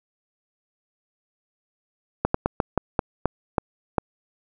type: slowing click train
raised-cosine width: 1 ms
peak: -5 dBFS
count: 9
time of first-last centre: 2.25-3.982 s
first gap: 94 ms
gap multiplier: 1.23
effects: none

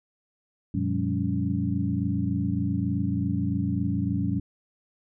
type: tone cluster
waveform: sine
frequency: 93.5 / 120.8 / 178.7 / 202.1 / 281.1 Hz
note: F#2 / B2 / F3 / G#3 / C#4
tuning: +19 / -38 / +40 / -47 / +24 cents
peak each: -30 dBFS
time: 0.74-4.4 s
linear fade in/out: 5 ms
effects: none

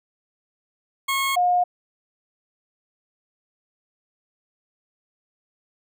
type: tone pair in turn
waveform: 20% pulse / sine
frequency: 1089 / 715.5 Hz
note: C#6 / F5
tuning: -31 / +42 cents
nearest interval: perfect fifth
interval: 727 cents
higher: first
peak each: -16 dBFS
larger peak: neither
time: 1.08-1.36 / 1.36-1.64 s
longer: neither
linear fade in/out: 10 ms
effects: none

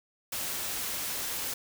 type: noise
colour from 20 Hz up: white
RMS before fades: -34 dBFS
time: 0.32-1.54 s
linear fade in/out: 5 ms
effects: none

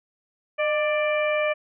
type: harmonic tone with a mistuned harmonic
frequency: 590 Hz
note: D5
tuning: 8 cents sharp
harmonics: 1 / 2 / 3 / 4 / 5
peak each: -22 / -31 / -32 / -28 / -39 dBFS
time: 0.58-1.54 s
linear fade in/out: 20 ms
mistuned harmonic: 1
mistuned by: +51 cents
effects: none

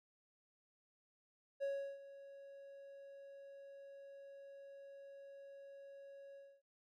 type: tone with ADSR envelope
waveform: triangle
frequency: 554.4 Hz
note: C#5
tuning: in tune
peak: -34 dBFS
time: 1.6-6.62 s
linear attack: 30 ms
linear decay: 350 ms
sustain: -17 dB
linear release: 260 ms
effects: none

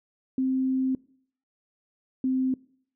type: tone pair in turn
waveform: sine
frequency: 261.6 / 260.1 Hz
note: C4 / C4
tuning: 0 / -10 cents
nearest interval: unison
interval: 10 cents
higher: first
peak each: -22 dBFS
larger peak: neither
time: 0.38-0.95 / 2.24-2.54 s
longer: first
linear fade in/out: 2 ms
effects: noise-tail reverb RT60 0.6 s tail -23 dB re dry

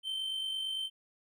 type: tone with amplitude modulation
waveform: triangle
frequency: 3105 Hz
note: G7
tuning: 17 cents flat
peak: -30 dBFS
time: 0.03-0.9 s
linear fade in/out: 50 ms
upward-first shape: sine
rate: 48.9 Hz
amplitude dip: 40%
effects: none

